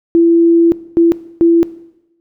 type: tone bursts at uneven times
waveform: sine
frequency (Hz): 335.9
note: E4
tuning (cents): +33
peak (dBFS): -5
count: 3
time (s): 0.15-0.72 / 0.97-1.12 / 1.41-1.63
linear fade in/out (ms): 0
effects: noise-tail reverb RT60 0.9 s tail -18 dB re dry